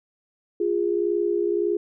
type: tone pair together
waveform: sine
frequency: 348.6 / 410.3 Hz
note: F4 / G#4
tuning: -3 / -21 cents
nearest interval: minor third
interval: 282 cents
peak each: -23 dBFS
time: 0.6-1.77 s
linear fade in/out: 5 ms
effects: none